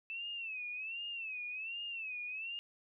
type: tone with vibrato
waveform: sine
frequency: 2630 Hz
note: E7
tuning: 5 cents flat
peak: -39 dBFS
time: 0.1-2.59 s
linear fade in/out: 0 ms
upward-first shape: sine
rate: 1.3 Hz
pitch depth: 130 cents each way
effects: none